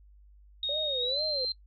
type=tone with pitch glide; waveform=sine; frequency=3729 to 4138 Hz; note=A#7 to C8; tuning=0 to -20 cents; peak=-28 dBFS; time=0.63-1.52 s; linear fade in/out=2 ms; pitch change=+180 cents; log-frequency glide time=0.99-1.21 s
type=tone with vibrato; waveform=sine; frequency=552 Hz; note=C#5; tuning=7 cents flat; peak=-33 dBFS; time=0.69-1.45 s; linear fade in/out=2 ms; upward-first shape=sine; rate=2.2 Hz; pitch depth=210 cents each way
effects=noise-tail reverb RT60 0.1 s tail -21 dB re dry + added 50 Hz sine -53 dBFS peak until 1.66 s